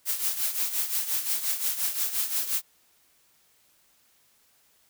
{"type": "noise with tremolo", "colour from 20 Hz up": "blue", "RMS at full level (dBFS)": -25, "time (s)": [0.05, 2.62], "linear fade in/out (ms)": 50, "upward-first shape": "triangle", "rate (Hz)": 5.7, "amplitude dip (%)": 75, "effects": ["white hiss -64 dBFS RMS until 4.89 s"]}